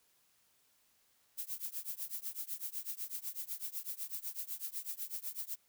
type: noise with tremolo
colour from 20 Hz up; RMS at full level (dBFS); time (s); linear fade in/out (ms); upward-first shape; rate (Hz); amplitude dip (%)
violet; -38; 1.37-5.56; 20; triangle; 8; 100
effects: white hiss -72 dBFS RMS until 5.68 s